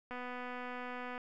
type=click train; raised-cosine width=0.5 ms; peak=-29 dBFS; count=266; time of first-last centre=0.11-1.179 s; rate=248 Hz; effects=none